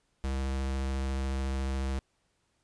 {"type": "tone with vibrato", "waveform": "square", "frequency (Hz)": 66.8, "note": "C2", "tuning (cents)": 36, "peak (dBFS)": -30, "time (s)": [0.24, 1.99], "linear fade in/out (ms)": 0, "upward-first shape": "sine", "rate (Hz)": 14, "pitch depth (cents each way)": 11, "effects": ["pink hiss -74 dBFS RMS until 2.63 s", "resampled to 22050 Hz"]}